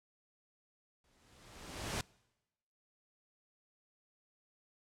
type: noise with exponential growth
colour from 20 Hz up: pink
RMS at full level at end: -35 dBFS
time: 1.04-2.01 s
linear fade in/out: 2 ms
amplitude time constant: 210 ms
effects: noise-tail reverb RT60 1.0 s tail -25 dB re dry + low-pass 9000 Hz 12 dB/octave